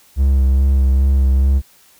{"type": "tone with vibrato", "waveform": "triangle", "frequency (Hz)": 67.1, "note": "C2", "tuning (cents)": 44, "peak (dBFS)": -8, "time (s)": [0.16, 1.62], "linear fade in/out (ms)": 50, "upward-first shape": "sine", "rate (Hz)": 2.4, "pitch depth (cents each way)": 27, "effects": ["white hiss -50 dBFS RMS until 1.99 s"]}